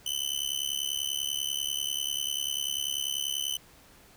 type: tone with amplitude modulation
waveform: sawtooth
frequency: 3026 Hz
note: F#7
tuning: 38 cents sharp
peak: -22 dBFS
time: 0.06-3.57 s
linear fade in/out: 5 ms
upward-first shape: sine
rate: 70.2 Hz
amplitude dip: 100%
effects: pink hiss -56 dBFS RMS until 4.16 s